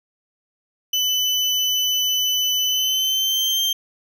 35% pulse tone with pitch glide, 3002 to 3155 Hz, F#7 to G7, +24 to +10 cents, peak -16 dBFS, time 0.93-3.73 s, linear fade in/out 5 ms, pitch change +86 cents, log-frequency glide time 2.64-3.58 s, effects none

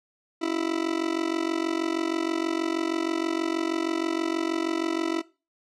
40% pulse tone with amplitude modulation, 329.6 Hz, E4, in tune, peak -20 dBFS, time 0.41-5.22 s, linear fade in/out 20 ms, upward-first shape sine, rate 46.3 Hz, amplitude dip 90%, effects noise-tail reverb RT60 0.3 s tail -19 dB re dry + low-pass 6000 Hz 12 dB/octave

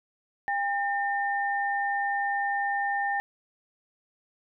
sine tone pair together, 803 / 1810 Hz, G5 / A6, +41 / +48 cents, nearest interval octave + major second, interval 1407 cents, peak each -27 / -29 dBFS, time 0.48-3.2 s, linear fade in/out 0 ms, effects none

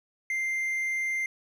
triangle tone, 2093 Hz, C7, in tune, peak -25 dBFS, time 0.3-1.26 s, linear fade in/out 2 ms, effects none

